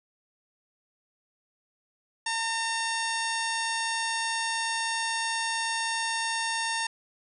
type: harmonic tone with a mistuned harmonic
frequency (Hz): 909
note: A#5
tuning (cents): -44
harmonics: 1 / 2 / 3 / 4 / 5 / 6 / 7 / 9 / 10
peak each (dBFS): -32 / -32 / -37 / -37 / -40 / -37 / -40 / -43 / -39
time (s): 2.26-6.87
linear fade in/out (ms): 5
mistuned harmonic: 7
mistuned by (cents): +73
effects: none